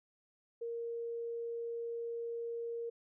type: tone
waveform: sine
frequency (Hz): 466.2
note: A#4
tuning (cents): 0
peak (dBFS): -37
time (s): 0.61-2.9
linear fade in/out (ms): 10
effects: none